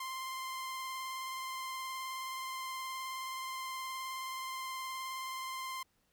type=tone with vibrato; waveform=sawtooth; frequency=1046.5 Hz; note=C6; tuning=in tune; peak=-35 dBFS; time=0-5.83 s; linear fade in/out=5 ms; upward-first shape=sine; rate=19 Hz; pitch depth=15 cents each way; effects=pink hiss -75 dBFS RMS until 6.12 s